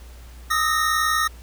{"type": "tone cluster", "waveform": "square", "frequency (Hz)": [1234, 1294, 1848], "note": ["D#6", "E6", "A#6"], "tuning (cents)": [-15, -32, -16], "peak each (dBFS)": -24, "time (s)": [0.5, 1.28], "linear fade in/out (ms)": 10, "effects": ["added 60 Hz sine -39 dBFS peak until 1.42 s", "pink hiss -50 dBFS RMS until 1.42 s"]}